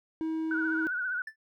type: tone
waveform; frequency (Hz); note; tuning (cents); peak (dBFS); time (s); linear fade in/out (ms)
triangle; 320; D#4; +49; -27; 0.21-0.87; 0
type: tone with vibrato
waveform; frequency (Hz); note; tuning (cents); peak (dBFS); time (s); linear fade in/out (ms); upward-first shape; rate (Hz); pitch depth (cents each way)
sine; 1480; F#6; 0; -29; 0.51-1.22; 2; triangle; 15; 80
type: tone with exponential decay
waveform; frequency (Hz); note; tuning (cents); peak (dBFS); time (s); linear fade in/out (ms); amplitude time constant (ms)
triangle; 1760; A6; 0; -32; 1.27-1.36; 5; 18
effects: none